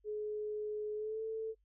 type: tone with pitch glide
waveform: sine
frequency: 423.3 to 442.8 Hz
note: G#4 to A4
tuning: +33 to +11 cents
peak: -36 dBFS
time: 0.04-1.55 s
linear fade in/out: 50 ms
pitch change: +78 cents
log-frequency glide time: 0.95-1.22 s
effects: noise-tail reverb RT60 0.1 s tail -26 dB re dry + added 50 Hz sine -70 dBFS peak until 1.64 s